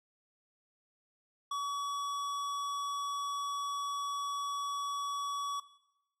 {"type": "tone with tanh clipping", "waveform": "triangle", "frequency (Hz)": 1134, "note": "C#6", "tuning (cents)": 39, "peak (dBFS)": -35, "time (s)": [1.51, 5.6], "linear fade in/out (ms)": 5, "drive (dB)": 18, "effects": ["noise-tail reverb RT60 0.9 s tail -17 dB re dry"]}